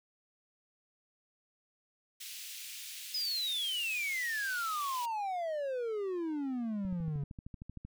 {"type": "high-pass noise", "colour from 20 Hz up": "pink", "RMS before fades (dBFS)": -45, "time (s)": [2.2, 5.06], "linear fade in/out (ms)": 10, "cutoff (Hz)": 2500, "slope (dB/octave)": 24}
{"type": "exponential sweep", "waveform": "triangle", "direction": "down", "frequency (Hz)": [5100, 137.1], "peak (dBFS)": -31, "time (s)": [3.14, 7.24], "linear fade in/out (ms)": 5}
{"type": "click train", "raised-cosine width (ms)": 5, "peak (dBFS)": -32, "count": 14, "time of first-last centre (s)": [6.85, 7.85], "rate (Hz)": 13}
{"effects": []}